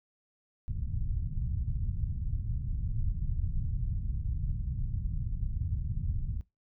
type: low-pass noise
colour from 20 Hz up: pink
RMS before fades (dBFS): -32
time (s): 0.68-6.41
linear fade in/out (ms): 0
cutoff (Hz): 130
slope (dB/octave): 24
effects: noise-tail reverb RT60 0.2 s tail -20 dB re dry